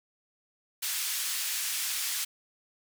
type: band-pass noise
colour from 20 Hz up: white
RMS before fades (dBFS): -32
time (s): 0.82-2.25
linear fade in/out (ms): 10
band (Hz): 1800 to 13000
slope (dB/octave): 12
effects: none